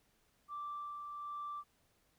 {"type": "tone with tremolo", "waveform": "sine", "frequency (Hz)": 1172, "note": "D6", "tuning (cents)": -4, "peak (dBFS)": -39, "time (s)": [0.48, 1.64], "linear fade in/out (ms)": 50, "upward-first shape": "sine", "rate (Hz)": 1.3, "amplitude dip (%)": 35, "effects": ["tanh soft clip ceiling -36 dBFS", "pink hiss -74 dBFS RMS until 2.18 s"]}